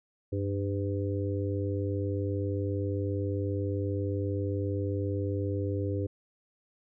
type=harmonic tone with a mistuned harmonic; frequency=100 Hz; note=G2; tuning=35 cents sharp; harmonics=1 / 3 / 4 / 5; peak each=-30 / -35 / -36 / -37 dBFS; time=0.32-6.07 s; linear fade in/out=10 ms; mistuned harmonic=1; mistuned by=-45 cents; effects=none